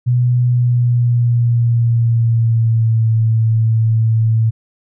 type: tone with pitch glide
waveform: sine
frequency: 123 to 112.14 Hz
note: B2 to A2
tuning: -7 to +33 cents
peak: -10 dBFS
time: 0.06-4.51 s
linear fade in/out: 20 ms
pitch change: -160 cents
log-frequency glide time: 0.45-3.07 s
effects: none